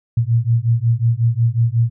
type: beating tone pair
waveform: sine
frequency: 113.8 / 119.3 Hz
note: A#2 / A#2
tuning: -41 / +41 cents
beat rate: 5.5 Hz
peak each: -16 dBFS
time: 0.17-1.9 s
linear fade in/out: 5 ms
effects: none